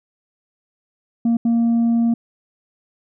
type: tone bursts at uneven times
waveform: sine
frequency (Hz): 232.6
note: A#3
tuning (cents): -4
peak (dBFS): -11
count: 2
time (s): 1.25-1.37 / 1.45-2.14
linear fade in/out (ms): 5
effects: tanh soft clip ceiling -13 dBFS